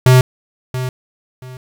square tone with echo, 127.9 Hz, C3, 39 cents flat, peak -6 dBFS, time 0.06-0.21 s, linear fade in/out 2 ms, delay 680 ms, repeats 2, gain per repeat -13 dB, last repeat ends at 1.57 s, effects 8-bit

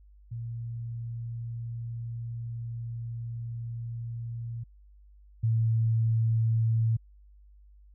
sine tone pair in turn, 116.54 / 113.03 Hz, A#2 / A2, 0 / +47 cents, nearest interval minor second, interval 53 cents, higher first, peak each -33 / -22 dBFS, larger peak second, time 0.31-4.64 / 5.43-6.97 s, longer first, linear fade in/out 10 ms, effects added 50 Hz sine -52 dBFS peak until 7.94 s

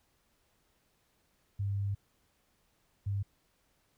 sine tone bursts at uneven times, 99.8 Hz, G2, 32 cents sharp, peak -30 dBFS, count 2, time 1.59-1.95 / 3.06-3.23 s, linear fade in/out 10 ms, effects pink hiss -73 dBFS RMS until 3.97 s

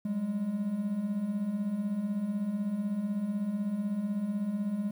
triangle beating tone pair, 191 / 207 Hz, G3 / G#3, -45 / -5 cents, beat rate 16 Hz, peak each -35 / -28 dBFS, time 0.05-4.91 s, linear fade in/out 5 ms, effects 10-bit

